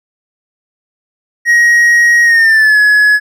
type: tone with pitch glide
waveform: triangle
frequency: 1889 to 1692.7 Hz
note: A#6 to G#6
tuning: +22 to +33 cents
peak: -3 dBFS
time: 1.45-3.2 s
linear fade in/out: 50 ms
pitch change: -189 cents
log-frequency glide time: 2.23-2.79 s
effects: none